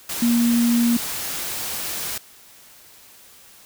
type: tone in noise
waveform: sine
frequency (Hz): 235.9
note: A#3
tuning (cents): +21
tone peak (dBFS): -15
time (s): 0.22-0.97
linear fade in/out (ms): 5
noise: white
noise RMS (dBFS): -28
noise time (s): 0.09-2.18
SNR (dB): +10
effects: white hiss -48 dBFS RMS until 3.65 s